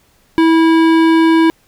sine tone with hard clipping, 326.1 Hz, E4, 19 cents flat, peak -9 dBFS, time 0.38-1.5 s, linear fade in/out 0 ms, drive 16 dB, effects pink hiss -54 dBFS RMS until 1.67 s

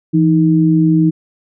sine tone pair together, 166.2 / 313.7 Hz, E3 / D#4, +15 / +14 cents, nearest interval major seventh, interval 1099 cents, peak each -11 dBFS, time 0.13-1.11 s, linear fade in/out 20 ms, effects none

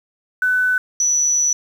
sine tone pair in turn, 1500 / 5924 Hz, F#6 / F#8, +23 / +1 cents, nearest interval 2 octaves, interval 2378 cents, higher second, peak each -14 dBFS, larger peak neither, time 0.42-0.78 / 1-1.53 s, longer second, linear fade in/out 2 ms, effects 7-bit

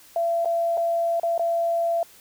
sine tone with dropouts, 675 Hz, E5, 41 cents sharp, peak -20 dBFS, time 0.16-2.03 s, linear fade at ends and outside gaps 2 ms, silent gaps 0.448-0.456 / 0.772-0.776 / 1.198-1.232 / 1.379-1.394 s, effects white hiss -51 dBFS RMS until 2.2 s

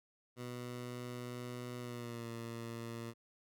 15% pulse tone with pitch glide, 122.8 to 116.04 Hz, B2 to A#2, -9 to -7 cents, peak -36 dBFS, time 0.36-3.14 s, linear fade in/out 50 ms, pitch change -98 cents, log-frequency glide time 1.79-2.28 s, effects none

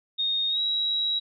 sine tone with pitch glide, 3700 to 3864 Hz, A#7 to B7, -14 to -39 cents, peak -23 dBFS, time 0.18-1.2 s, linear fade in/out 20 ms, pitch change +75 cents, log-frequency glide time 0.49-0.6 s, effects none

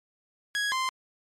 sawtooth tone pair in turn, 1661.2 / 1042.3 Hz, G#6 / C6, 0 / -7 cents, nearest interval minor sixth, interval 807 cents, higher first, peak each -22 dBFS, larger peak neither, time 0.55-0.72 / 0.72-0.89 s, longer neither, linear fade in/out 0 ms, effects low-pass 8000 Hz 12 dB/octave + MP3 64 kbps

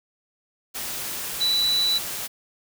sine tone in noise, 3956 Hz, B7, 2 cents sharp, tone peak -19 dBFS, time 1.4-1.99 s, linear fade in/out 20 ms, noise white, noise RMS -31 dBFS, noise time 0.74-2.28 s, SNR +9 dB, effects none

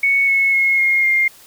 sine tone with pitch steps, 2217 / 2192 / 2166 / 2141 / 2117 Hz, C#7 / C#7 / C#7 / C7 / C7, 0 / -20 / -41 / +39 / +20 cents, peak -12 dBFS, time 0.03-1.28 s, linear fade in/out 5 ms, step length 250 ms, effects white hiss -45 dBFS RMS until 1.46 s

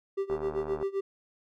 triangle tone with tremolo, 391.8 Hz, G4, 1 cent flat, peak -24 dBFS, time 0.17-1.01 s, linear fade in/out 10 ms, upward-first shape sine, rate 7.7 Hz, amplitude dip 90%
click train, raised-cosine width 1 ms, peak -24 dBFS, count 41, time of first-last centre 0.3-0.827 s, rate 75.9 Hz
effects none

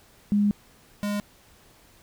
sine / square tone pair in turn, 205.4 / 205.4 Hz, G#3 / G#3, -19 / -19 cents, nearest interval unison, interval 0 cents, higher neither, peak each -18 / -26 dBFS, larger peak first, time 0.32-0.51 / 1.03-1.2 s, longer first, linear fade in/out 0 ms, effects pink hiss -56 dBFS RMS until 2.02 s

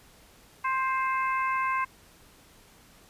harmonic tone with a mistuned harmonic, 526 Hz, C5, 9 cents sharp, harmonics 2 / 3 / 4 / 5, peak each -26 / -34 / -34 / -38 dBFS, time 0.64-1.85 s, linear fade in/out 10 ms, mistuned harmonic 5, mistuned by -16 cents, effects pink hiss -56 dBFS RMS until 3.09 s + resampled to 32000 Hz

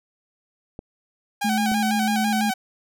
clicks, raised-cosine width 2 ms, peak -21 dBFS, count 2, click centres 0.791 / 1.717 s
sawtooth tone with vibrato, 784 Hz, G5, in tune, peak -19 dBFS, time 1.41-2.54 s, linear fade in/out 10 ms, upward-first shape square, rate 6 Hz, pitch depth 60 cents each way
sine tone, 216.2 Hz, A3, 30 cents flat, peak -21 dBFS, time 1.44-2.51 s, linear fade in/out 10 ms
effects none

